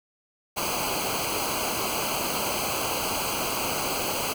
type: noise with comb filter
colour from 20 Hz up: pink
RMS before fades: -28 dBFS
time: 0.56-4.34 s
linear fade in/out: 20 ms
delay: 0.55 ms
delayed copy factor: -0.85
effects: none